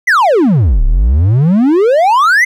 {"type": "exponential two-way sweep", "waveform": "triangle", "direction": "down then up", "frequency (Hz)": [2103, 32.44, 2103], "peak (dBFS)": -4, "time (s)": [0.07, 2.45], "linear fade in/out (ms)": 10, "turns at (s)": 0.84, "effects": []}